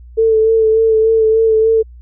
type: tone with vibrato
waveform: sine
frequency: 443.8 Hz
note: A4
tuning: 15 cents sharp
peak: -8 dBFS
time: 0.17-1.83 s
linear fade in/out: 20 ms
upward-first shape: sine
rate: 3.4 Hz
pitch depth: 24 cents each way
effects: added 60 Hz sine -34 dBFS peak until 2.01 s